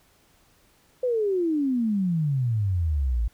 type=exponential sweep; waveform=sine; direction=down; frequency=516 to 53.2 Hz; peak=-21 dBFS; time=1.03-3.28 s; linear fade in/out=5 ms; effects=pink hiss -61 dBFS RMS until 3.33 s